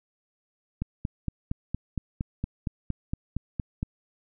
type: click train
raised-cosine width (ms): 5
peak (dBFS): -16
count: 14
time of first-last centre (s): 0.82-3.829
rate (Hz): 4.32
effects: none